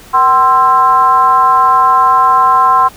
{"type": "tone with frequency modulation", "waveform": "sine", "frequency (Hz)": 1046.5, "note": "C6", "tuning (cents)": 0, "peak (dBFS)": -5, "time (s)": [0.13, 2.89], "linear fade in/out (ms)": 20, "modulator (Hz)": 285, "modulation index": 0.79, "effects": ["pink hiss -37 dBFS RMS until 2.96 s"]}